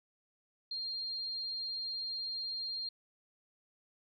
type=tone; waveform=sine; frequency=4204 Hz; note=C8; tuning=7 cents sharp; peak=-36 dBFS; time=0.71-2.89 s; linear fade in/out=5 ms; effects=none